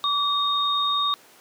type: tone pair together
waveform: sine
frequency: 1152 / 3705 Hz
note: D6 / A#7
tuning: -34 / -11 cents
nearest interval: octave + minor sixth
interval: 2023 cents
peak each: -23 dBFS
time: 0.04-1.14 s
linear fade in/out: 0 ms
effects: pink hiss -51 dBFS RMS until 1.4 s + high-pass 300 Hz 12 dB/octave